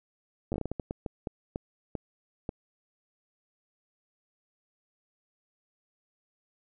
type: slowing click train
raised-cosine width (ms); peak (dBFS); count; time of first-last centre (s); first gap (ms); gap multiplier
2; -19; 15; 0.52-2.492; 9; 1.37
effects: none